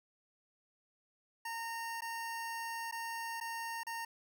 25% pulse tone with dropouts, 919 Hz, A#5, 25 cents flat, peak -35 dBFS, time 1.45-4.05 s, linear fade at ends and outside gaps 5 ms, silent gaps 2.008-2.019 / 2.913-2.923 / 3.402-3.41 / 3.834-3.867 s, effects none

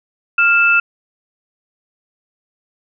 sine tone pair together, 1396.9 / 2637 Hz, F6 / E7, 0 / 0 cents, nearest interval major seventh, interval 1100 cents, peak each -12 dBFS, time 0.38-0.8 s, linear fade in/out 5 ms, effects none

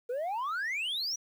sine exponential sweep, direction up, 466.2 to 5950 Hz, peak -28 dBFS, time 0.09-1.16 s, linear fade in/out 10 ms, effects tanh soft clip ceiling -30 dBFS + 10-bit

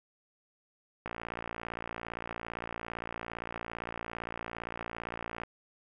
click train, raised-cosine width 0.5 ms, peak -22 dBFS, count 253, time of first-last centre 1.06-5.435 s, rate 57.6 Hz, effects none

